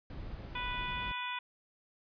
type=noise; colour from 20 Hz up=brown; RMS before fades=-43 dBFS; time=0.1-1.12 s; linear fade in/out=2 ms
type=harmonic tone; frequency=493.9 Hz; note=B4; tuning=in tune; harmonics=2 / 3 / 4 / 5 / 6 / 7; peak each=-39 / -44 / -45 / -41 / -48 / -44 dBFS; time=0.55-1.39 s; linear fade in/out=5 ms
effects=resampled to 11025 Hz